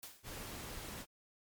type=noise with exponential decay; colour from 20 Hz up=white; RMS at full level=-46 dBFS; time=0.03-0.37 s; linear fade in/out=0 ms; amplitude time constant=73 ms
type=noise; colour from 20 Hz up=pink; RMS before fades=-46 dBFS; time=0.23-1.06 s; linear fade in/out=50 ms
effects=MP3 96 kbps